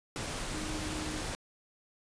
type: tone in noise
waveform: sine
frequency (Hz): 308.8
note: D#4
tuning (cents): -13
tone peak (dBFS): -39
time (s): 0.54-1.21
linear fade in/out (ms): 0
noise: pink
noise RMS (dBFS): -37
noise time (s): 0.16-1.35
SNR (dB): -5
effects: resampled to 22050 Hz